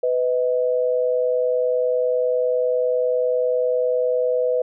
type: tone pair together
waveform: sine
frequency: 500 / 630 Hz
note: B4 / D#5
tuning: +21 / +21 cents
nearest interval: major third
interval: 400 cents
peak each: -18 / -24 dBFS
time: 0.03-4.62 s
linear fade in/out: 5 ms
effects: none